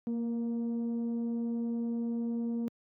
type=tone with frequency modulation; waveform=sine; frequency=232.7 Hz; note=A#3; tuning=3 cents flat; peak=-28 dBFS; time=0.07-2.68 s; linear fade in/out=0 ms; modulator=238 Hz; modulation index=0.42; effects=tanh soft clip ceiling -26 dBFS + high-pass 150 Hz 12 dB/octave